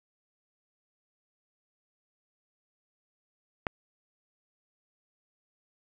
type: click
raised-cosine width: 0.5 ms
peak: -13 dBFS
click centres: 3.668 s
effects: none